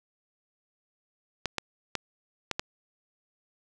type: clicks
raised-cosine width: 0.2 ms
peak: -11 dBFS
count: 5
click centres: 1.457 / 1.583 / 1.953 / 2.513 / 2.595 s
effects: none